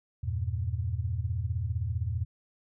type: chord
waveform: sine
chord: E diminished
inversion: none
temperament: equal with one note detuned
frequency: 82.41 / 98 / 117.56 Hz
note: E2 / G2 / Bb2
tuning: 0 / 0 / +15 cents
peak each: -32 / -33 / -33 dBFS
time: 0.23-2.25 s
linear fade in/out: 10 ms
effects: none